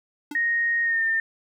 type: tone with exponential decay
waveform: square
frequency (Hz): 293.7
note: D4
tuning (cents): 0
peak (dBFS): -29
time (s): 0.31-0.4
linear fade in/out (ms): 5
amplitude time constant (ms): 19
type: tone with pitch glide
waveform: sine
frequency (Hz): 1864.7 to 1806.4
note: A#6 to A6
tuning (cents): 0 to +45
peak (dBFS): -20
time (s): 0.35-1.2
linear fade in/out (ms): 2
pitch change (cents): -55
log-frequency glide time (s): 0.83-1.04
effects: none